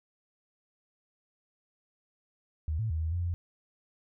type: tone with pitch steps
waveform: sine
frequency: 77.7 / 111.2 / 79.7 / 80.3 / 87.5 / 86.7 Hz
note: D#2 / A2 / D#2 / E2 / F2 / F2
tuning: -2 / +19 / +42 / -45 / +4 / -12 cents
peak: -28 dBFS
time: 2.68-3.34 s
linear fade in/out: 0 ms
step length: 110 ms
effects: none